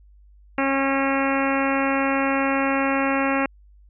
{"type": "harmonic tone with a mistuned harmonic", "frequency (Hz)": 272.5, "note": "C#4", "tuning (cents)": -29, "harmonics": [1, 2, 3, 4, 5, 6, 7, 8, 9, 10], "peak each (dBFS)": [-23, -26, -28, -29, -30, -31, -31, -32, -33, -33], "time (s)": [0.58, 3.46], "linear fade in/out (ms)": 2, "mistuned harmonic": 9, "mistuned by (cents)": -16, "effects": ["added 50 Hz sine -48 dBFS peak until 3.89 s"]}